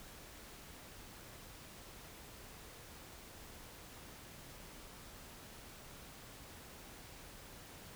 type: silence
effects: pink hiss -54 dBFS RMS until 7.95 s